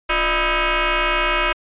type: tone with frequency modulation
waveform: sine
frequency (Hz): 606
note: D#5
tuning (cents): -46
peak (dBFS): -16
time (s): 0.09-1.53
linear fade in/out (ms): 10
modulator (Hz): 319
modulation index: 7.2
effects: resampled to 8000 Hz